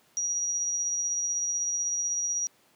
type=tone with tremolo; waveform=sine; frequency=5760 Hz; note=F#8; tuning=47 cents flat; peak=-25 dBFS; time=0.17-2.47 s; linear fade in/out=0 ms; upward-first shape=triangle; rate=16 Hz; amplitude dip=30%; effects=pink hiss -63 dBFS RMS until 2.75 s + high-pass 200 Hz 12 dB/octave